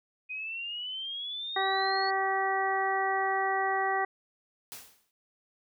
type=exponential sweep; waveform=sine; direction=up; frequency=2489 to 4435 Hz; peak=-34 dBFS; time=0.29-2.11 s; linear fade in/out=20 ms
type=harmonic tone; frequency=386 Hz; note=G4; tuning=27 cents flat; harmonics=1 / 2 / 3 / 4 / 5; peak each=-34 / -29 / -34 / -38 / -32 dBFS; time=1.56-4.05 s; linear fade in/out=5 ms
type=noise with exponential decay; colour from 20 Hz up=white; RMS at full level=-40 dBFS; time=4.72-5.11 s; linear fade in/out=0 ms; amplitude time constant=84 ms
effects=none